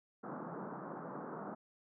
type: band-pass noise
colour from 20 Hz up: pink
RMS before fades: -45 dBFS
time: 0.23-1.55 s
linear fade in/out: 10 ms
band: 150 to 1400 Hz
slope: 48 dB/octave
effects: none